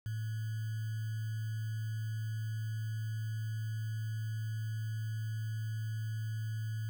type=tone with sample-and-hold; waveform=sine; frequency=110 Hz; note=A2; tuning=in tune; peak=-34 dBFS; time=0.06-6.89 s; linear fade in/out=0 ms; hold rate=1575 Hz; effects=none